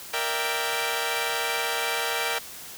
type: chord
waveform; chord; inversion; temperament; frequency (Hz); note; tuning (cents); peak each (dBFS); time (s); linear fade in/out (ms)
10% pulse; E half-diminished seventh; second; equal; 466.2 / 587.3 / 659.3 / 784; Bb4 / D5 / E5 / G5; 0 / 0 / 0 / 0; -21 / -26 / -24 / -22; 0.13-2.39; 10
effects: white hiss -41 dBFS RMS until 2.77 s